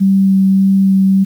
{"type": "tone with vibrato", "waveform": "sine", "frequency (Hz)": 193.1, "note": "G3", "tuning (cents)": -26, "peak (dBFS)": -7, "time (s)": [0, 1.25], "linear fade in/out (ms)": 20, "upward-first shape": "sine", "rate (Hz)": 1.7, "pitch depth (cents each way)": 9, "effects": ["7-bit"]}